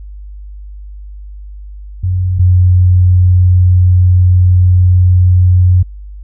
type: tone pair in turn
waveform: sine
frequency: 91.6 / 90.65 Hz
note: F#2 / F#2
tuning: -17 / -35 cents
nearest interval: unison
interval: 18 cents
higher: first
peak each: -10 / -4 dBFS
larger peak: second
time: 2.03-2.39 / 2.39-5.83 s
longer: second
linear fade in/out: 10 ms
effects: added 50 Hz sine -26 dBFS peak until 6.23 s